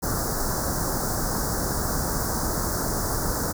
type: band-stop noise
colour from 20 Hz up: pink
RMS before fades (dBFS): -26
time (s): 0.02-3.53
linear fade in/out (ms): 20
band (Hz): 1600 to 4900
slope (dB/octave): 48
effects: none